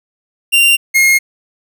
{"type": "tone pair in turn", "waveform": "45% pulse", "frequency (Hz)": [2776, 2145], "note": ["F7", "C7"], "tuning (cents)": [-11, 42], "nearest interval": "major third", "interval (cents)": 447, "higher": "first", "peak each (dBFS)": -7, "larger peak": "neither", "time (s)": [[0.52, 0.77], [0.94, 1.19]], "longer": "neither", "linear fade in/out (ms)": 20, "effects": []}